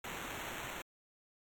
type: noise with sample-and-hold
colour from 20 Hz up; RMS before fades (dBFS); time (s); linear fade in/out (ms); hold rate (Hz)
violet; -43; 0.04-0.82; 5; 4900
effects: MP3 96 kbps